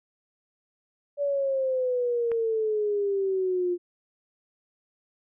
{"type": "exponential sweep", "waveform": "sine", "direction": "down", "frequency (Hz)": [577, 350], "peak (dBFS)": -23, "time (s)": [1.17, 3.78], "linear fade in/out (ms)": 50}
{"type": "click", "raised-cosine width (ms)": 0.5, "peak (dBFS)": -24, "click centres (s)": 2.317}
{"effects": []}